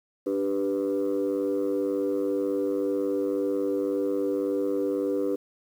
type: chord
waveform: sine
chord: G major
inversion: second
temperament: equal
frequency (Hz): 293.7 / 392 / 493.9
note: D4 / G4 / B4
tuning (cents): 0 / 0 / 0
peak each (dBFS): -27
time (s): 0.26-5.36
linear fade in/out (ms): 10
effects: tanh soft clip ceiling -19 dBFS + 9-bit